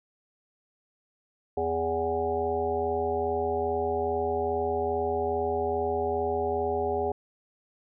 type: harmonic tone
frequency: 82.41 Hz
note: E2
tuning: in tune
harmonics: 1 / 3 / 5 / 7 / 9 / 10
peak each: -37 / -39 / -28 / -34 / -31 / -36 dBFS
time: 1.57-7.12 s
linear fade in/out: 5 ms
effects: none